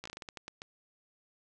slowing click train, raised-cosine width 0.2 ms, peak -25 dBFS, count 11, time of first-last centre 0.04-0.619 s, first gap 15 ms, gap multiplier 1.28, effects resampled to 24000 Hz + 10-bit

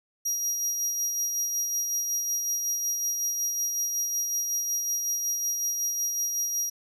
35% pulse tone with tremolo, 5720 Hz, F8, 41 cents sharp, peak -22 dBFS, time 0.25-6.7 s, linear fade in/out 10 ms, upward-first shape sine, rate 5.4 Hz, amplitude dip 35%, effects none

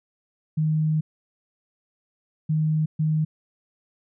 sine tone bursts at uneven times, 155.56 Hz, D#3, in tune, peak -19 dBFS, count 3, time 0.57-1.01 / 2.49-2.86 / 2.99-3.25 s, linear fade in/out 10 ms, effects none

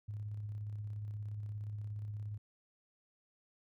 sine tone with tremolo, 104.7 Hz, G#2, 15 cents sharp, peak -38 dBFS, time 0.08-2.38 s, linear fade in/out 10 ms, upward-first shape square, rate 17 Hz, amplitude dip 25%, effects none

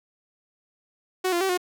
sawtooth tone with pitch steps, 371.2 / 346.2 / 383.6 / 360.6 Hz, F#4 / F4 / G4 / F#4, +6 / -15 / -37 / -45 cents, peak -18 dBFS, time 1.24-1.576 s, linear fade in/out 10 ms, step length 84 ms, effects none

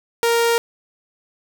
sawtooth tone, 466.2 Hz, A#4, in tune, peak -11 dBFS, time 0.23-0.58 s, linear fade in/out 0 ms, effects none

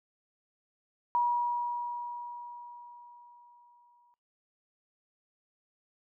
sine tone with exponential decay, 961 Hz, B5, 48 cents flat, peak -23 dBFS, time 1.15-4.14 s, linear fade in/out 0 ms, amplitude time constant 650 ms, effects noise-tail reverb RT60 0.3 s tail -24 dB re dry

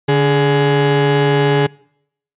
35% pulse tone pair together, 144.97 / 418.4 Hz, D3 / G#4, -22 / +13 cents, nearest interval octave + tritone, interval 1835 cents, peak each -12 dBFS, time 0.08-1.67 s, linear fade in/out 10 ms, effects noise-tail reverb RT60 0.7 s tail -25 dB re dry + resampled to 8000 Hz

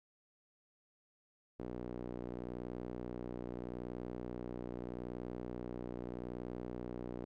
sawtooth tone with band-pass filter, 60.8 Hz, B1, 26 cents flat, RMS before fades -44 dBFS, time 1.59-7.25 s, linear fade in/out 10 ms, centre 360 Hz, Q 1.4, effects none

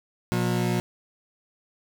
30% pulse tone pair together, 120 / 179.8 Hz, B2 / F#3, -49 / -49 cents, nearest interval perfect fifth, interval 700 cents, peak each -23 dBFS, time 0.32-0.8 s, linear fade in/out 0 ms, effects none

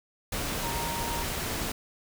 sine tone in noise, 932.3 Hz, A#5, in tune, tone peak -34 dBFS, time 0.63-1.23 s, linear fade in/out 5 ms, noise pink, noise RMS -32 dBFS, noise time 0.32-1.72 s, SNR -5 dB, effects none

